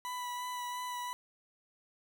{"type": "tone with vibrato", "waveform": "40% pulse", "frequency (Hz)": 987.8, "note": "B5", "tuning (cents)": 0, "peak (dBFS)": -36, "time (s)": [0.05, 1.13], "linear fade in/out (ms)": 0, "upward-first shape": "sine", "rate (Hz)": 2.9, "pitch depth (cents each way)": 15, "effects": []}